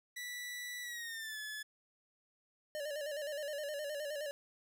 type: tone with pitch glide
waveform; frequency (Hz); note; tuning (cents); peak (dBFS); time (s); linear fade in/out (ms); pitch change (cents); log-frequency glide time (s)
sawtooth; 1962 to 1717.9; B6 to A6; -12 to -42; -38; 0.16-1.63; 10; -230; 0.82-1.39
type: tone with vibrato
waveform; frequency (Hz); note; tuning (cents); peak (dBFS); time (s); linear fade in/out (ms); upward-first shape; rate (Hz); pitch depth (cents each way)
square; 587.3; D5; 0; -39; 2.75-4.31; 0; square; 9.6; 60
effects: none